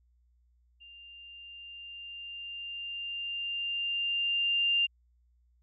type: tone with level ramp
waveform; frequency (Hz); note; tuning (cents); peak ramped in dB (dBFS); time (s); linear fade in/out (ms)
sine; 2794; F7; 0; -49 to -23; 0.8-4.87; 20
effects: added 60 Hz sine -64 dBFS peak until 5.62 s